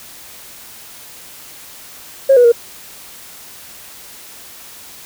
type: tone with pitch steps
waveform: sine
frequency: 541 / 488 / 470.4 Hz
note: C#5 / B4 / A#4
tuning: -42 / -21 / +16 cents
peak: -4 dBFS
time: 2.29-2.521 s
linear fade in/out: 10 ms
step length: 77 ms
effects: tanh soft clip ceiling -1 dBFS + white hiss -37 dBFS RMS until 5.05 s